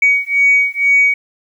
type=beating tone pair; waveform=sine; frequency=2250 / 2252.1 Hz; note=C#7 / C#7; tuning=+25 / +27 cents; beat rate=2.1 Hz; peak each=-12 dBFS; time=0.02-1.14 s; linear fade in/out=5 ms; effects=tanh soft clip ceiling -2 dBFS + 8-bit